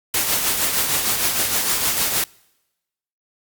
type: noise with tremolo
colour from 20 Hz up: white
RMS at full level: -18 dBFS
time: 0.14-2.24 s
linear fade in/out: 2 ms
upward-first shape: triangle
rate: 6.5 Hz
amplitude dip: 50%
effects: noise-tail reverb RT60 1.0 s tail -26 dB re dry + Opus 48 kbps